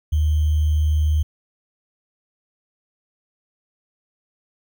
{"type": "tone with sample-and-hold", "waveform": "sine", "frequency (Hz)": 76.7, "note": "D#2", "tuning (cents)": -24, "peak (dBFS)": -15, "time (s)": [0.12, 1.23], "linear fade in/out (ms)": 10, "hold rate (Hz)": 3150, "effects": []}